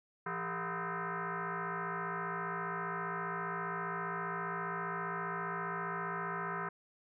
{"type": "tone with frequency modulation", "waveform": "sine", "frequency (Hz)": 114.5, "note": "A#2", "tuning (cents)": -31, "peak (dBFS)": -35, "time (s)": [0.26, 6.69], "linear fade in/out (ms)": 5, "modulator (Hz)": 284, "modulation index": 5.6, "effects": []}